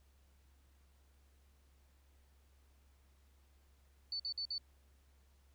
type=tone bursts; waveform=sine; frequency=4494 Hz; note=C#8; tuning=23 cents sharp; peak=-37 dBFS; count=4; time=4.12-4.581 s; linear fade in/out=2 ms; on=77 ms; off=51 ms; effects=added 68 Hz sine -65 dBFS peak until 5.54 s + pink hiss -75 dBFS RMS until 5.54 s